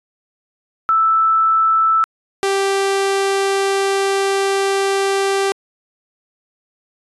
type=tone pair in turn; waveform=sine / sawtooth; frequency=1318.5 / 392 Hz; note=E6 / G4; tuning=0 / 0 cents; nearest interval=octave + major sixth; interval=2100 cents; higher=first; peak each=-11 dBFS; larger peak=neither; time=0.89-2.04 / 2.43-5.52 s; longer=second; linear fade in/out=0 ms; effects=resampled to 24000 Hz